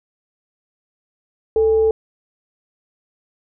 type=tone with frequency modulation; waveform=sine; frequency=441.2 Hz; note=A4; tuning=5 cents sharp; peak=-12 dBFS; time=1.56-1.91 s; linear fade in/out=2 ms; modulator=371 Hz; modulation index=0.2; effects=none